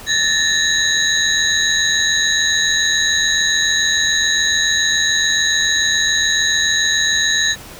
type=tone cluster; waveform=sine; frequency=1736 / 1823 / 3799 / 3952 / 6610 Hz; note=A6 / A#6 / A#7 / B7 / G#8; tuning=-24 / -39 / +32 / 0 / -9 cents; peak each=-20 dBFS; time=0.06-7.56 s; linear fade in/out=50 ms; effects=pink hiss -36 dBFS RMS until 7.79 s